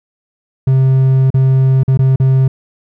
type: tone with dropouts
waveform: triangle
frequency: 132.3 Hz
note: C3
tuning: 20 cents sharp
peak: -5 dBFS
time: 0.67-2.48 s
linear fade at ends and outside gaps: 5 ms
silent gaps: 1.304-1.342 / 1.834-1.879 / 1.974-1.99 / 2.16-2.199 s
effects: none